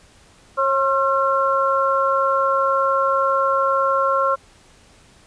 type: tone cluster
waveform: sine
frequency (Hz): 543 / 1072 / 1361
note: C#5 / C6 / F6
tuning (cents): -36 / +42 / -45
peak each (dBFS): -20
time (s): 0.57-4.36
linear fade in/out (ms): 20
effects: pink hiss -51 dBFS RMS until 5.26 s + resampled to 22050 Hz